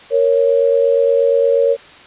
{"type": "tone pair together", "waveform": "sine", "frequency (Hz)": [465.9, 554.4], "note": ["A#4", "C#5"], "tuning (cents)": [-1, 0], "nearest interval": "minor third", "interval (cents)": 301, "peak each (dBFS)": -13, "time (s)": [0.1, 1.77], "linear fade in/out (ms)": 50, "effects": ["white hiss -40 dBFS RMS until 2.06 s", "resampled to 8000 Hz"]}